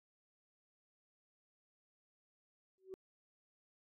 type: tone with exponential growth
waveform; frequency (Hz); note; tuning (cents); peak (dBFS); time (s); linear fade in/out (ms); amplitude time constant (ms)
sine; 378.7; F#4; +40; -40; 2.78-2.94; 0; 33
effects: tanh soft clip ceiling -37 dBFS + AAC 64 kbps